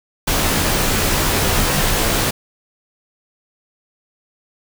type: noise with comb filter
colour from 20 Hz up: pink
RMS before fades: -17 dBFS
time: 0.27-2.31 s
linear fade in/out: 10 ms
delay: 17 ms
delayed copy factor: -0.6
effects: none